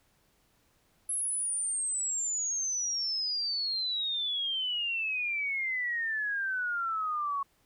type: exponential sweep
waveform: sine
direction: down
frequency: 11000 to 1102 Hz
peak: -29 dBFS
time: 1.09-7.43 s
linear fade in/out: 5 ms
effects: pink hiss -69 dBFS RMS until 7.65 s